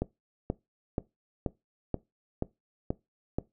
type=click train; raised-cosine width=2 ms; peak=-15 dBFS; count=8; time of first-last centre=0.02-3.385 s; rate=2.08 Hz; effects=noise-tail reverb RT60 0.2 s tail -20 dB re dry